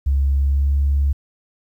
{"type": "tone with pitch glide", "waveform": "sine", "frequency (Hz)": [69, 70.29], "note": ["C#2", "C#2"], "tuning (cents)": [-7, 25], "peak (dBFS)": -13, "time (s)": [0.06, 1.13], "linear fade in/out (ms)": 10, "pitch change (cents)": 32, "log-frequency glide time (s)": [0.35, 0.76], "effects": ["tanh soft clip ceiling -10 dBFS", "9-bit"]}